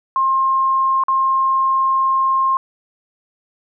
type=tone with dropouts; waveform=sine; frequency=1064 Hz; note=C6; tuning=29 cents sharp; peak=-13 dBFS; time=0.16-2.57 s; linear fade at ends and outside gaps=1 ms; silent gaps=1.037-1.083 s; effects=none